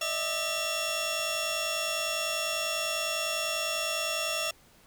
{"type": "tone cluster", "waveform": "25% pulse", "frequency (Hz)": [601, 651, 2720, 3405], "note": ["D5", "E5", "F7", "G#7"], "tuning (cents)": [40, -22, -46, 42], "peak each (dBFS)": [-34, -31, -28, -32], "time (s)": [0.01, 4.51], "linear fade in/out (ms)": 5, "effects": ["pink hiss -59 dBFS RMS until 4.86 s"]}